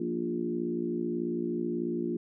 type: harmonic tone with a mistuned harmonic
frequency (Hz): 58.27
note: A#1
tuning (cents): 0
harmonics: 3 / 4 / 5 / 6 / 7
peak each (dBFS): -38 / -34 / -37 / -32 / -42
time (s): 0-2.17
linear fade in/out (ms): 5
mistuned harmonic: 5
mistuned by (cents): +29
effects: none